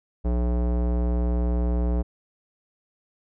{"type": "tone with low-pass filter", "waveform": "square", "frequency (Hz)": 60, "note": "B1", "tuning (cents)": -49, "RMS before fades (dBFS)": -23, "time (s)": [0.24, 2.03], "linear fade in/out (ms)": 20, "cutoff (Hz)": 620, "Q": 1.1, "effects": []}